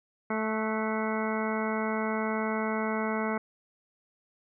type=harmonic tone with a mistuned harmonic; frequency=218.9 Hz; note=A3; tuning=9 cents flat; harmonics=1 / 2 / 3 / 4 / 5 / 6 / 7 / 9 / 10; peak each=-31 / -34 / -36 / -37 / -38 / -39 / -39 / -41 / -41 dBFS; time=0.3-3.38 s; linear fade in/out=5 ms; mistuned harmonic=7; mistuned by=-33 cents; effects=none